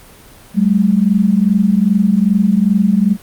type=tone pair together; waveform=sine; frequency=190.5 / 213 Hz; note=G3 / G#3; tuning=-49 / +44 cents; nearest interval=major second; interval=193 cents; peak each=-12 dBFS; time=0.54-3.17 s; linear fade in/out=50 ms; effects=pink hiss -41 dBFS RMS until 3.22 s + Opus 32 kbps